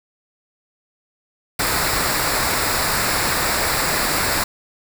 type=noise with comb filter; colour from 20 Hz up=pink; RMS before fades=-20 dBFS; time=1.59-4.44 s; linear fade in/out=5 ms; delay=0.32 ms; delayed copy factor=-0.6; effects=none